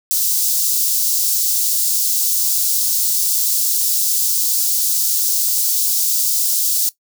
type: high-pass noise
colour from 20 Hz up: white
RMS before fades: -17 dBFS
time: 0.11-6.89 s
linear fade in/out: 0 ms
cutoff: 4700 Hz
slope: 24 dB/octave
effects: noise-tail reverb RT60 0.1 s tail -17 dB re dry